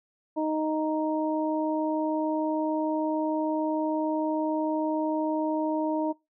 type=harmonic tone; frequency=311.1 Hz; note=D#4; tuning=in tune; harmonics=1 / 2 / 3; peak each=-27 / -30 / -32 dBFS; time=0.36-6.13 s; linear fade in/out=20 ms; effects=noise-tail reverb RT60 0.2 s tail -21 dB re dry